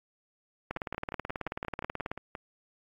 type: two click trains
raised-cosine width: 0.5 ms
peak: -18 / -23 dBFS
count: 27 / 10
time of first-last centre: 0.71-2.115 / 0.77-2.352 s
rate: 18.5 / 5.69 Hz
effects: AAC 48 kbps